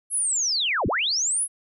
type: linear two-way sweep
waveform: sine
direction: down then up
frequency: 11010 to 38.89 to 11010 Hz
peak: -21 dBFS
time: 0.1-1.48 s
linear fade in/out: 50 ms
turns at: 0.87 s
effects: none

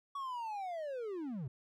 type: linear sweep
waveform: triangle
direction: down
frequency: 1133 to 115 Hz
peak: -36 dBFS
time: 0.15-1.48 s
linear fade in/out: 5 ms
effects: none

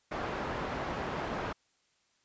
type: low-pass noise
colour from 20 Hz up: white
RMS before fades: -36 dBFS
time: 0.11-1.53 s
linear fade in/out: 10 ms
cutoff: 1100 Hz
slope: 12 dB/octave
effects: white hiss -72 dBFS RMS until 2.24 s + resampled to 16000 Hz

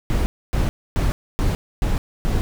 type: noise bursts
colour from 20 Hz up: brown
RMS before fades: -19 dBFS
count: 6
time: 0.1-2.41 s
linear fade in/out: 0 ms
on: 160 ms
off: 270 ms
effects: none

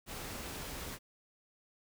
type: noise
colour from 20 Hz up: pink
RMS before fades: -43 dBFS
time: 0.06-0.99 s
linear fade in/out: 50 ms
effects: none

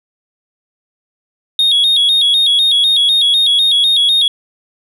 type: tone with vibrato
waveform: sine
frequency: 3520 Hz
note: A7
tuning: in tune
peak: -6 dBFS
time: 1.59-4.28 s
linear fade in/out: 2 ms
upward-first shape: square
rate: 4 Hz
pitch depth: 87 cents each way
effects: tanh soft clip ceiling -7 dBFS

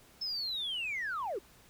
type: linear sweep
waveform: sine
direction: down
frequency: 5274 to 333.3 Hz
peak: -32 dBFS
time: 0.21-1.39 s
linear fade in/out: 10 ms
effects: tanh soft clip ceiling -30 dBFS + pink hiss -60 dBFS RMS until 1.69 s

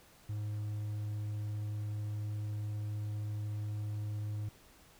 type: tone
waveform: triangle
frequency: 105.2 Hz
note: G#2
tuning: 23 cents sharp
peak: -33 dBFS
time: 0.29-4.49 s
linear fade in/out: 5 ms
effects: pink hiss -61 dBFS RMS until 4.99 s

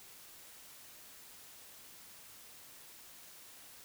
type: silence
effects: white hiss -55 dBFS RMS until 3.84 s

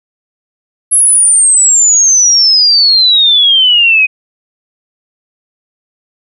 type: exponential sweep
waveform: sine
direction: down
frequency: 11000 to 2489 Hz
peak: -4 dBFS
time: 0.91-4.07 s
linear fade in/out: 20 ms
effects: none

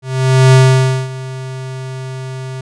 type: tone with ADSR envelope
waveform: square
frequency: 130.81 Hz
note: C3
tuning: in tune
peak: -4 dBFS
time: 0.02-2.61 s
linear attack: 510 ms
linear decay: 550 ms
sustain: -19 dB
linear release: 4 ms
effects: resampled to 22050 Hz

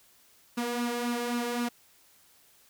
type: tone with flanger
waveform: sawtooth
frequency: 240 Hz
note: B3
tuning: 49 cents flat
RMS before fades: -31 dBFS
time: 0.57-1.69 s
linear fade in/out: 10 ms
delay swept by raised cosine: 0.73 to 2.43 ms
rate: 3.8 Hz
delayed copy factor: +0.55
effects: white hiss -61 dBFS RMS until 2.69 s

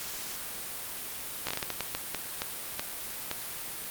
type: slowing click train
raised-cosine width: 0.2 ms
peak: -13 dBFS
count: 13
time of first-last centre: 1.47-3.314 s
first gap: 15 ms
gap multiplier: 1.38
effects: white hiss -38 dBFS RMS until 3.9 s + Opus 48 kbps

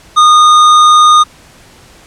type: tone with hard clipping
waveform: sine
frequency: 1227 Hz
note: D#6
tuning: 25 cents flat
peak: -4 dBFS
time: 0.16-1.24 s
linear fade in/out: 20 ms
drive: 11 dB
effects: pink hiss -40 dBFS RMS until 2.06 s + low-pass 10000 Hz 12 dB/octave

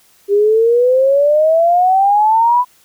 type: exponential sweep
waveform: sine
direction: up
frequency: 397.3 to 1002 Hz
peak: -8 dBFS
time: 0.28-2.65 s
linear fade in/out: 50 ms
effects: white hiss -51 dBFS RMS until 2.84 s

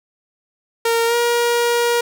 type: tone with pitch glide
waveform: sawtooth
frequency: 461.7 to 475 Hz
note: A#4 to A#4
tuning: -17 to +33 cents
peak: -11 dBFS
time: 0.85-2.01 s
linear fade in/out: 5 ms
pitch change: +50 cents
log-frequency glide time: 1.06-1.15 s
effects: none

